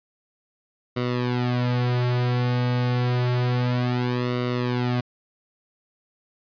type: tone with flanger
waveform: sawtooth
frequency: 123.47 Hz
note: B2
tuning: in tune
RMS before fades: -23 dBFS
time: 0.96-5.01 s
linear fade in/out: 10 ms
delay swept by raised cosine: 1.2 to 5.2 ms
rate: 0.29 Hz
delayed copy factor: -0.95
effects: resampled to 11025 Hz